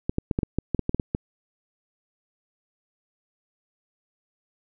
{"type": "clicks", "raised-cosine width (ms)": 3, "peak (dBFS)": -10, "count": 12, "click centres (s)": [0.095, 0.184, 0.312, 0.389, 0.432, 0.586, 0.747, 0.793, 0.894, 0.946, 0.998, 1.149], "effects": []}